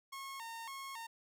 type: tone with vibrato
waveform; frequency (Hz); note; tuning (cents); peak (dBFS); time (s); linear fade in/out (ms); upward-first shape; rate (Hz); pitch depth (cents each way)
sawtooth; 998; B5; +18; -40; 0.12-1.07; 10; square; 1.8; 150
effects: none